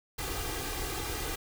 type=noise with comb filter; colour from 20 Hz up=pink; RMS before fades=-35 dBFS; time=0.18-1.36 s; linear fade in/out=10 ms; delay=2.5 ms; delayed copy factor=+0.75; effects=none